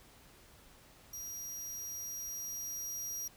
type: tone with level ramp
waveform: sawtooth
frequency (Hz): 5730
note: F8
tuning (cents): +44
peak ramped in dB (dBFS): -39 to -35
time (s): 1.13-3.28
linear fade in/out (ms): 5
effects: added 50 Hz sine -70 dBFS peak until 3.36 s + pink hiss -60 dBFS RMS until 3.36 s